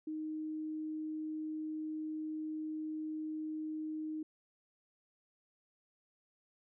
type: tone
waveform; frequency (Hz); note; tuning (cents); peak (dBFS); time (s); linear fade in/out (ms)
sine; 310.9; D#4; -1; -37; 0.07-4.23; 5
effects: none